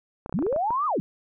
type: clicks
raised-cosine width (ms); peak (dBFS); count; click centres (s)
1; -20; 9; 0.261 / 0.295 / 0.326 / 0.39 / 0.425 / 0.466 / 0.527 / 0.562 / 0.706
type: linear two-way sweep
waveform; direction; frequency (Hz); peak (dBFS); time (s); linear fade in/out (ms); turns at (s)
sine; up then down; 141.8 to 1258 to 141.8; -22; 0.34-1; 0; 0.86
effects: none